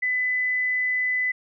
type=tone; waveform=sine; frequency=2004 Hz; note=B6; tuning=25 cents sharp; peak=-21 dBFS; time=0.02-1.32 s; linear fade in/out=10 ms; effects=none